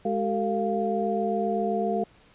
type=tone cluster; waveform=sine; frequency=208.3 / 382.9 / 450.6 / 696 Hz; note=G#3 / G4 / A4 / F5; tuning=+5 / -41 / +41 / -6 cents; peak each=-29 / -30 / -29 / -28 dBFS; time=0.05-2.04 s; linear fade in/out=5 ms; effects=pink hiss -57 dBFS RMS until 2.34 s + resampled to 8000 Hz